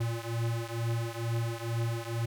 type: beating tone pair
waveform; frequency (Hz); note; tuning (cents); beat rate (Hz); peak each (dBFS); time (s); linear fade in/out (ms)
square; 115.1 / 117.3; A#2 / A#2; -22 / +11; 2.2; -33 / -35; 0-2.26; 10
effects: none